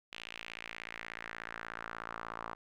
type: tone with band-pass filter sweep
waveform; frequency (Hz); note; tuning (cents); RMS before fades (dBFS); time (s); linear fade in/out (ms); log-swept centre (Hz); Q
sawtooth; 56.6; A1; +50; -45; 0.12-2.55; 10; 2900 to 1100; 2.7
effects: none